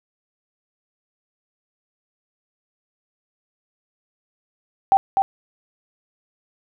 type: tone with echo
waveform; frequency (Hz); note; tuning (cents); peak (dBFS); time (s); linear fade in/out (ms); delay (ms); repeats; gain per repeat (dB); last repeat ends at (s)
sine; 779; G5; -11; -10; 4.92-4.97; 0; 250; 1; -4; 5.22
effects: none